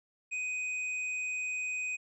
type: tone with tanh clipping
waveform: triangle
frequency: 2500 Hz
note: D#7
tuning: 8 cents sharp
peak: -34 dBFS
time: 0.31-1.97 s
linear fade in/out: 20 ms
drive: 12 dB
effects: resampled to 22050 Hz